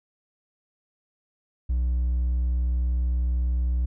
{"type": "tone with hard clipping", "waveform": "sine", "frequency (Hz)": 61.74, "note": "B1", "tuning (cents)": 0, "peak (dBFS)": -22, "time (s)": [1.69, 3.86], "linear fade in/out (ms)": 10, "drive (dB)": 2, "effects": []}